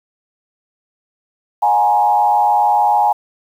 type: tone with frequency modulation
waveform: sine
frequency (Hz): 830.6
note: G#5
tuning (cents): 0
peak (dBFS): -10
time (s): 1.62-3.13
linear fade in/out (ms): 10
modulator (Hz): 107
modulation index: 0.9
effects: 7-bit